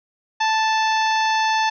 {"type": "harmonic tone", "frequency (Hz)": 879, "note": "A5", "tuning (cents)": -2, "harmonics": [1, 2, 3, 4, 5, 6, 7], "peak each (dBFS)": [-18, -24, -28, -30, -32, -34, -35], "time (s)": [0.4, 1.7], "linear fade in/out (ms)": 10, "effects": []}